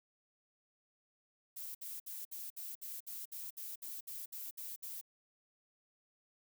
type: noise bursts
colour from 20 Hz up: violet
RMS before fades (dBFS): -45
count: 14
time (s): 1.56-5.013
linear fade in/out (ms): 10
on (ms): 190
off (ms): 61
effects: none